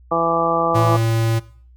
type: harmonic tone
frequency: 166.9 Hz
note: E3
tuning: 22 cents sharp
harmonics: 1 / 2 / 3 / 4 / 5 / 6 / 7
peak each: -29 / -25 / -22 / -22 / -23 / -29 / -20 dBFS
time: 0.11-0.97 s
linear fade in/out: 10 ms
type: tone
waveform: square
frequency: 113.5 Hz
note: A#2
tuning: 46 cents flat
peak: -17 dBFS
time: 0.74-1.4 s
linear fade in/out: 20 ms
effects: noise-tail reverb RT60 0.5 s tail -19 dB re dry + added 61 Hz sine -44 dBFS peak until 1.76 s